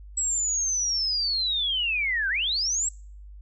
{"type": "linear two-way sweep", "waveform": "sine", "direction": "down then up", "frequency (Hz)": [7800, 1501, 7800], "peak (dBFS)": -23, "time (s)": [0.17, 2.89], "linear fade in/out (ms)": 5, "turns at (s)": 2.29, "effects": ["noise-tail reverb RT60 0.5 s tail -26 dB re dry", "added 50 Hz sine -41 dBFS peak until 3.41 s"]}